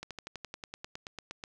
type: slowing click train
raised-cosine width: 0.2 ms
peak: -23 dBFS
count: 15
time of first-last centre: 0.03-1.438 s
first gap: 77 ms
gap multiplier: 1.04
effects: none